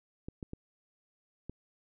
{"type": "clicks", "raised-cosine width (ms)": 3, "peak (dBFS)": -27, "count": 4, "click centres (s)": [0.285, 0.428, 0.534, 1.496], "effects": []}